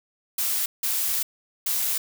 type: noise bursts at uneven times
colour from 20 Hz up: blue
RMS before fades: -25 dBFS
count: 3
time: 0.38-0.66 / 0.83-1.23 / 1.66-1.98 s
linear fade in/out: 5 ms
effects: none